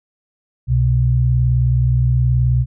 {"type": "tone pair together", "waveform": "sine", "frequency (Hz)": [65.9, 124.87], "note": ["C2", "B2"], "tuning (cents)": [13, 20], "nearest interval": "major seventh", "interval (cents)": 1107, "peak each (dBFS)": [-17, -13], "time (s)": [0.67, 2.66], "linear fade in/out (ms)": 50, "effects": []}